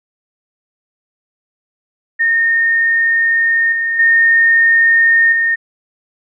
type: tone with level steps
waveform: sine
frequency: 1834 Hz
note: A#6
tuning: 29 cents flat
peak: -10 / -14 / -7 / -11 dBFS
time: 2.19-5.56 s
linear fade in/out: 20 ms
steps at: 3.72 / 3.99 / 5.32 s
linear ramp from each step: 5 ms
effects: none